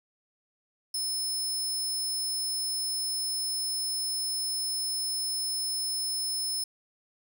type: tone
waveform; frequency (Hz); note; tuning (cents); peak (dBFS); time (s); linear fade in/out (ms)
25% pulse; 5230; E8; -15; -24; 0.94-6.64; 5
effects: none